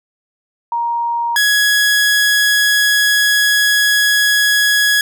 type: tone pair in turn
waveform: sine / sawtooth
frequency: 939 / 1673.1 Hz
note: A#5 / G#6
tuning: +12 / +12 cents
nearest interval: minor seventh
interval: 1000 cents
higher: second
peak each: -15 / -7 dBFS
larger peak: second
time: 0.72-1.36 / 1.36-5.01 s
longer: second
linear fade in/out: 2 ms
effects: none